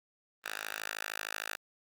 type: tone with high-pass filter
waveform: 5% pulse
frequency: 53.1 Hz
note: G#1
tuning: 39 cents sharp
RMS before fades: -40 dBFS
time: 0.44-1.57 s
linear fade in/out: 5 ms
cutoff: 1400 Hz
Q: 1.2
effects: Opus 24 kbps